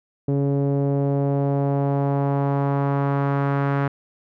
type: tone with low-pass filter sweep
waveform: sawtooth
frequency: 140 Hz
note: C#3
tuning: 18 cents sharp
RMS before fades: -21 dBFS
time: 0.28-3.88 s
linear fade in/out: 5 ms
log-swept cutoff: 420 to 1500 Hz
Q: 1.6
effects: none